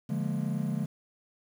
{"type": "chord", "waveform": "triangle", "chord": "Bb dominant seventh", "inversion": "first", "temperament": "just", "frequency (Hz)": [145.68, 174.81, 209.8, 233.1], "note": ["D3", "F3", "Ab3", "Bb3"], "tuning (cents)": [-14, 2, 18, 0], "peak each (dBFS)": [-31, -32, -31, -35], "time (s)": [0.09, 0.86], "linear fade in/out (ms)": 10, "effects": ["9-bit"]}